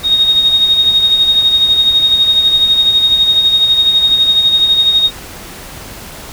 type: tone with tremolo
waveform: sine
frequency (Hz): 3729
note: A#7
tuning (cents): 0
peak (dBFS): -5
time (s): 0.03-5.11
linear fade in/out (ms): 50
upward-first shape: sine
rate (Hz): 12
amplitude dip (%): 50
effects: pink hiss -30 dBFS RMS until 6.32 s